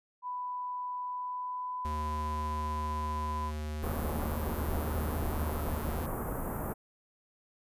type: tone with pitch glide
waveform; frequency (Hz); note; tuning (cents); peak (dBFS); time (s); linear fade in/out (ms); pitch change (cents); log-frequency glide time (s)
sine; 993 to 1003.4; B5 to B5; +9 to +27; -34; 0.22-3.52; 50; +18; 1.02-2.1
type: tone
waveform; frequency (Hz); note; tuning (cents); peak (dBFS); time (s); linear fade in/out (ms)
square; 76; D#2; -40; -35; 1.85-6.06; 0
type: band-stop noise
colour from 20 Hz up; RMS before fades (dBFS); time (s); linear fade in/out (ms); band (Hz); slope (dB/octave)
pink; -35; 3.82-6.74; 20; 1300 to 13000; 24
effects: resampled to 32000 Hz